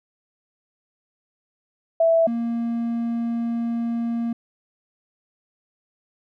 sine / triangle tone pair in turn, 659.3 / 233.1 Hz, E5 / A#3, 0 / 0 cents, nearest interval octave + tritone, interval 1800 cents, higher first, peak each -14 / -20 dBFS, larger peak first, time 2-2.27 / 2.27-4.33 s, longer second, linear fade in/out 5 ms, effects none

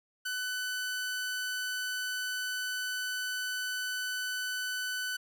sawtooth tone, 1500 Hz, F#6, 23 cents sharp, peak -29 dBFS, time 0.25-5.17 s, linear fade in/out 10 ms, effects none

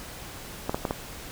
clicks, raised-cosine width 1 ms, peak -12 dBFS, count 4, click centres 0.695 / 0.745 / 0.852 / 0.909 s, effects pink hiss -41 dBFS RMS until 1.31 s

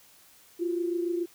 sine tone pair together, 343.6 / 370.6 Hz, F4 / F#4, -28 / +3 cents, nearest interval minor second, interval 131 cents, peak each -27 / -34 dBFS, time 0.59-1.26 s, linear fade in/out 20 ms, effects white hiss -57 dBFS RMS until 1.34 s

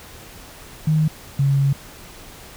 sine tone pair in turn, 155.56 / 138.59 Hz, D#3 / C#3, 0 / 0 cents, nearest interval major second, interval 200 cents, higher first, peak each -14 dBFS, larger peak neither, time 0.87-1.08 / 1.39-1.73 s, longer second, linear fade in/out 5 ms, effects pink hiss -41 dBFS RMS until 2.56 s

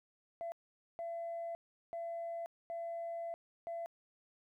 sine tone bursts at uneven times, 675 Hz, E5, 41 cents sharp, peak -37 dBFS, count 5, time 0.41-0.52 / 0.99-1.55 / 1.93-2.46 / 2.7-3.34 / 3.67-3.86 s, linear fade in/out 0 ms, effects tanh soft clip ceiling -36 dBFS + 13-bit

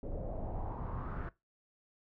brown noise with low-pass filter sweep, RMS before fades -39 dBFS, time 0.03-1.29 s, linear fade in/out 2 ms, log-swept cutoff 500 to 1500 Hz, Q 3.8, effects noise-tail reverb RT60 0.2 s tail -18 dB re dry

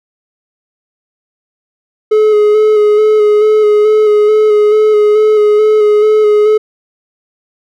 triangle tone with vibrato, 424.6 Hz, G#4, 38 cents sharp, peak -3 dBFS, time 2.11-6.58 s, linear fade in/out 10 ms, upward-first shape square, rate 2.3 Hz, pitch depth 19 cents each way, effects none

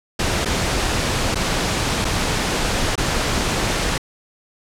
pink noise with dropouts, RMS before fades -20 dBFS, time 0.19-3.98 s, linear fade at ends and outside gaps 5 ms, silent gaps 0.449-0.456 / 1.347-1.355 / 2.046-2.05 / 2.956-2.977 s, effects low-pass 8000 Hz 12 dB/octave

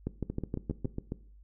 two click trains, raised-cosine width 3 ms, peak -21 / -19 dBFS, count 7 / 6, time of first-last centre 0.3-1.121 / 0.07-0.855 s, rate 7.31 / 6.37 Hz, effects noise-tail reverb RT60 0.5 s tail -18 dB re dry + added 50 Hz sine -52 dBFS peak until 1.43 s

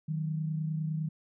sine tone pair together, 155.56 / 185.44 Hz, D#3 / F#3, 0 / +4 cents, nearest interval minor third, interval 304 cents, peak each -30 / -39 dBFS, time 0.08-1.09 s, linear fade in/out 10 ms, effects none

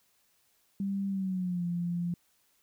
sine tone with pitch glide, 196.9 to 173.4 Hz, G3 to F3, +8 to -12 cents, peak -29 dBFS, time 0.8-2.14 s, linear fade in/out 2 ms, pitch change -220 cents, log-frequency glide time 1.08-1.65 s, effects white hiss -70 dBFS RMS until 2.62 s

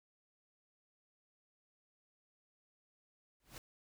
pink noise with exponential growth, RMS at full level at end -45 dBFS, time 3.4-3.58 s, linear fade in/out 1 ms, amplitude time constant 39 ms, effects none

